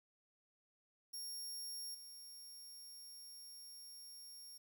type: tone with level steps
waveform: 20% pulse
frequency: 5550 Hz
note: F8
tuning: 12 cents flat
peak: -39 / -47 dBFS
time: 1.13-4.58 s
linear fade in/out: 10 ms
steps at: 1.94 s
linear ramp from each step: 10 ms
effects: 12-bit